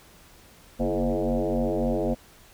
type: tone with frequency modulation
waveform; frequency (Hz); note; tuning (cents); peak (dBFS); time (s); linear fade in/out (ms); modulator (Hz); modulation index
sine; 139.9; C#3; +16; -22; 0.79-2.15; 20; 94.5; 5.6
effects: pink hiss -53 dBFS RMS until 2.53 s